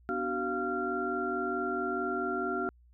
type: tone cluster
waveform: sine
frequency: 249.6 / 294.2 / 376.2 / 698 / 1379 Hz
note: B3 / D4 / F#4 / F5 / F6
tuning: +19 / +3 / +29 / -1 / -22 cents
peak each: -38 / -39 / -34 / -37 / -34 dBFS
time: 0.09-2.69 s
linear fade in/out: 0 ms
effects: added 60 Hz sine -57 dBFS peak until 2.93 s